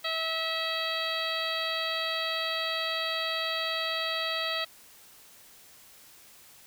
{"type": "harmonic tone", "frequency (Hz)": 649, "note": "E5", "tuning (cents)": -27, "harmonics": [1, 2, 3, 4, 5, 6, 7], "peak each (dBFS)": [-36, -36, -36, -38, -36, -34, -39], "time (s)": [0.04, 4.65], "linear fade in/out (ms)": 10, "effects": ["white hiss -54 dBFS RMS until 6.66 s"]}